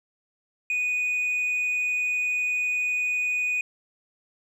triangle tone with hard clipping, 2478 Hz, D#7, 8 cents flat, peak -22 dBFS, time 0.7-3.61 s, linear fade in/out 2 ms, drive 1 dB, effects none

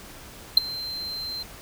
triangle tone with ADSR envelope, 4122 Hz, C8, 27 cents flat, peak -6 dBFS, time 0.57-1.43 s, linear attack 4 ms, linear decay 12 ms, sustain -23 dB, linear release 6 ms, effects pink hiss -44 dBFS RMS until 1.61 s

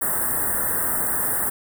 white band-stop noise, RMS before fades -23 dBFS, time 0.01-1.5 s, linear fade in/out 10 ms, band 1900 to 8100 Hz, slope 96 dB/octave, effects none

